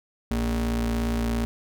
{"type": "ring-modulated tone", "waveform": "square", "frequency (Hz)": 86.8, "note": "F2", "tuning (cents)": -10, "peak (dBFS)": -21, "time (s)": [0.31, 1.45], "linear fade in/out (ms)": 0, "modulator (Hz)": 145, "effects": []}